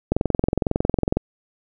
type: click train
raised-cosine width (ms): 2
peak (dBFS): -5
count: 24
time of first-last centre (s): 0.12-1.17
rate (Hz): 21.9
effects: none